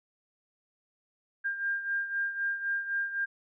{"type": "beating tone pair", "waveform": "sine", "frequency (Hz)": [1600, 1603.9], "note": ["G6", "G6"], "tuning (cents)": [35, 39], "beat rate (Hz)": 3.9, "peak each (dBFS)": [-30, -36], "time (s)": [1.44, 3.26], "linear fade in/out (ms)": 20, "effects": []}